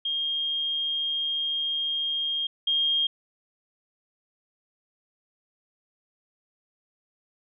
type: tone pair in turn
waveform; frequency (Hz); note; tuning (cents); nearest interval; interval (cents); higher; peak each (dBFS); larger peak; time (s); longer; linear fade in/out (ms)
sine; 3227 / 3227; G7 / G7; +50 / +50; unison; 0; neither; -25 / -21; second; 0.05-2.47 / 2.67-3.07; first; 5
effects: none